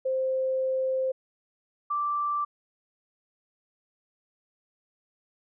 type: tone pair in turn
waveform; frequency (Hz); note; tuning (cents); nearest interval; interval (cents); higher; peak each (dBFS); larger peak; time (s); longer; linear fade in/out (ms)
sine; 523.3 / 1172; C5 / D6; 0 / -4; octave + major second; 1396; second; -24 / -25; first; 0.05-1.12 / 1.9-2.45; first; 10
effects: none